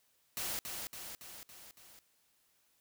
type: noise with echo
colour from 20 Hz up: white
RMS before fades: -38 dBFS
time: 0.37-0.59 s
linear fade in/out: 0 ms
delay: 280 ms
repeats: 5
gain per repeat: -4 dB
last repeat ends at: 1.99 s
effects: white hiss -73 dBFS RMS until 2.8 s